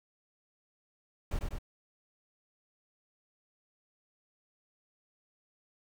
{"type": "noise with echo", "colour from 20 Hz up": "brown", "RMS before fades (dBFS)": -32, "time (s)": [1.31, 1.39], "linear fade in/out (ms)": 5, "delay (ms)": 98, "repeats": 2, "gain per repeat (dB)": -3, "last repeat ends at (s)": 1.586, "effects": []}